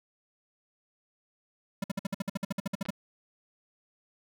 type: tone bursts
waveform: square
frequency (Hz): 196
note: G3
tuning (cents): 0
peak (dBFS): -29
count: 15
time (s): 1.82-2.905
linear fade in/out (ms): 5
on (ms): 21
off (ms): 55
type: clicks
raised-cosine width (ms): 0.3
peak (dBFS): -25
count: 2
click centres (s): 2.854 / 2.86
effects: none